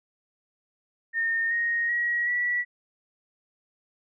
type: tone with pitch steps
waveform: sine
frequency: 1829 / 1867.4 / 1906.7 / 1946.7 Hz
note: A#6 / A#6 / A#6 / B6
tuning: -33 / +3 / +39 / -25 cents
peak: -23 dBFS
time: 1.13-2.65 s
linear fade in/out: 50 ms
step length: 380 ms
effects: none